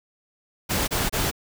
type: noise bursts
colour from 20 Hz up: pink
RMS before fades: -24 dBFS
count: 3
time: 0.69-1.314 s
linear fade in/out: 20 ms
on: 190 ms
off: 27 ms
effects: none